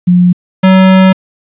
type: tone pair in turn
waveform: sine / square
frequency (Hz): 178.3 / 188.48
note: F3 / F#3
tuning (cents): +36 / +32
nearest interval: minor second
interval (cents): 96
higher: second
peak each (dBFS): -3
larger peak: neither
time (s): 0.07-0.33 / 0.63-1.13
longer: second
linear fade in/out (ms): 10
effects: resampled to 8000 Hz + 7-bit